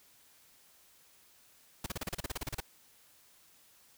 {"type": "noise bursts", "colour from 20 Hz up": "pink", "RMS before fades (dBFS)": -36, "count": 14, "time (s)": [1.84, 2.604], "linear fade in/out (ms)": 5, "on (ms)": 23, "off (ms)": 34, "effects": ["white hiss -63 dBFS RMS until 3.97 s"]}